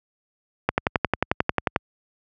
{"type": "click train", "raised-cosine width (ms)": 0.5, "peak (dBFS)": -3, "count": 13, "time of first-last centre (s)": [0.69, 1.761], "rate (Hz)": 11.2, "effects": ["high-pass 60 Hz 12 dB/octave"]}